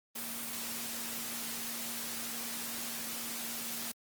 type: tone in noise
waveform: sine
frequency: 233.1 Hz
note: A#3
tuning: in tune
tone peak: -48 dBFS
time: 0.15-3.92 s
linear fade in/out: 10 ms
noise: white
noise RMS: -39 dBFS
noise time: 0.15-3.92 s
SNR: -12 dB
effects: high-pass 100 Hz 12 dB/octave + Opus 24 kbps